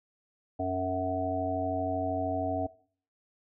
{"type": "harmonic tone with a mistuned harmonic", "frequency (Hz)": 92.9, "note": "F#2", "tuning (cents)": 7, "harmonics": [1, 3, 5, 7, 8], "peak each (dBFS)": [-37, -34, -39, -33, -34], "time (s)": [0.59, 2.67], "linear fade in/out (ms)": 10, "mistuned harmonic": 5, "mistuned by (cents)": -31, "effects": ["noise-tail reverb RT60 0.5 s tail -20 dB re dry"]}